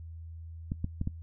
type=clicks; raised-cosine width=5 ms; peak=-19 dBFS; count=4; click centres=0.719 / 0.844 / 1.014 / 1.074 s; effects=noise-tail reverb RT60 0.1 s tail -19 dB re dry + added 82 Hz sine -41 dBFS peak until 1.22 s